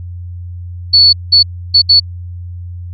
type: tone bursts at uneven times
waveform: sine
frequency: 4435 Hz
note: C#8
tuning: in tune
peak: -3 dBFS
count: 4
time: 0.93-1.13 / 1.32-1.43 / 1.74-1.82 / 1.89-2 s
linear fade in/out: 10 ms
effects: added 88 Hz sine -23 dBFS peak until 2.93 s